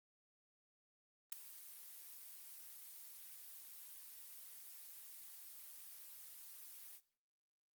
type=noise with ADSR envelope; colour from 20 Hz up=blue; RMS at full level=-38 dBFS; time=1.32-7.01 s; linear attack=5 ms; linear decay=7 ms; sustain=-17 dB; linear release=58 ms; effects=noise-tail reverb RT60 0.5 s tail -19 dB re dry + Opus 32 kbps